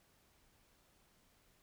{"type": "silence", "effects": ["pink hiss -71 dBFS RMS until 1.62 s"]}